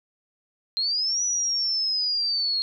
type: linear two-way sweep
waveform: sine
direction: up then down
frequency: 4123 to 5920 to 4248 Hz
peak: -22 dBFS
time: 0.77-2.62 s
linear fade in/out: 0 ms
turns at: 1.24 s
effects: none